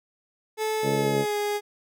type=tone with pitch glide; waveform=30% pulse; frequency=434.6 to 414 Hz; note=A4 to G#4; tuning=-21 to -5 cents; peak=-22 dBFS; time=0.57-1.61 s; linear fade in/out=50 ms; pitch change=-84 cents; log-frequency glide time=0.93-1.37 s
type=harmonic tone; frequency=69.3 Hz; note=C#2; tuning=in tune; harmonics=2 / 3 / 4 / 5 / 6 / 7 / 8 / 9; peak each=-29 / -31 / -32 / -33 / -34 / -34 / -35 / -36 dBFS; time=0.82-1.26 s; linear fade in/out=50 ms
effects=none